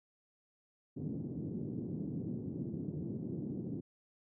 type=band-pass noise; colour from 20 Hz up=pink; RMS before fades=-40 dBFS; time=0.96-3.81 s; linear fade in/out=20 ms; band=130 to 320 Hz; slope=24 dB/octave; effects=none